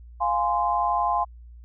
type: chord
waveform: sine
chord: F minor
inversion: none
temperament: equal with one note detuned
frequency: 698.5 / 830.6 / 1038.7 Hz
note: F5 / Ab5 / C6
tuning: 0 / 0 / -13 cents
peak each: -26 / -25 / -24 dBFS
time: 0.2-1.25 s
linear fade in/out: 20 ms
effects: added 59 Hz sine -42 dBFS peak until 1.64 s